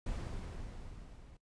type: noise with level ramp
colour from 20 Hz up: brown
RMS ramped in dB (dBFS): -37 to -55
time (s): 0.06-1.37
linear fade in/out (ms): 5
effects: noise-tail reverb RT60 0.1 s tail -19 dB re dry + resampled to 22050 Hz